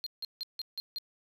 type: tone bursts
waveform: triangle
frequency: 4202 Hz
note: C8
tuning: 7 cents sharp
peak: -33 dBFS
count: 6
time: 0.04-0.984 s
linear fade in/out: 0 ms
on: 24 ms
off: 160 ms
effects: none